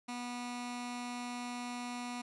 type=tone with notch filter; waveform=15% pulse; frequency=244 Hz; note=B3; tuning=21 cents flat; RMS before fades=-41 dBFS; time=0.08-2.22 s; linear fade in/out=10 ms; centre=510 Hz; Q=1.3; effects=resampled to 24000 Hz